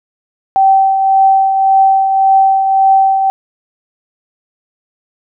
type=tone with tremolo; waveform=sine; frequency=774 Hz; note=G5; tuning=22 cents flat; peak=-4 dBFS; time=0.56-3.3 s; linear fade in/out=0 ms; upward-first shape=triangle; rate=1.8 Hz; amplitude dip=50%; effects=none